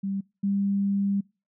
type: tone pair in turn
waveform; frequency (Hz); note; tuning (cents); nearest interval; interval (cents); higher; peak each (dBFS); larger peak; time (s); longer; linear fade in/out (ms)
sine; 196 / 198.85; G3 / G3; 0 / +25; unison; 25; second; -26 / -22; second; 0.03-0.21 / 0.43-1.21; second; 10
effects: noise-tail reverb RT60 0.3 s tail -25 dB re dry